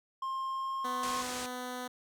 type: tone with pitch glide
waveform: triangle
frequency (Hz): 1062 to 1071.2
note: C6 to C6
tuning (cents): +25 to +40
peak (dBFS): -31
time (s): 0.22-1.22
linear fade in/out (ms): 5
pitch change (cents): +15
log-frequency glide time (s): 0.48-0.83
type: tone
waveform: 10% pulse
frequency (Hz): 250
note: B3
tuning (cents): +21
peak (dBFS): -29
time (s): 0.84-1.88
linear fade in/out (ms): 10
type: low-pass noise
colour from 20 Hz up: white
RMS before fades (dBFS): -41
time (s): 1.03-1.46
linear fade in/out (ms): 2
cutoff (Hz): 8700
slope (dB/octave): 24
effects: none